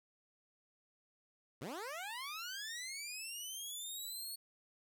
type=linear sweep; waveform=15% pulse; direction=up; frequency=105.6 to 4400 Hz; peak=-36 dBFS; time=1.61-4.36 s; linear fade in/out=10 ms; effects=none